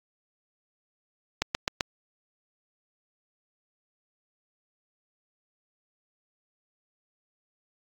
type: click train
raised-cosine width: 0.2 ms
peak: -7 dBFS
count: 4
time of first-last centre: 1.42-1.808 s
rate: 7.73 Hz
effects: AAC 48 kbps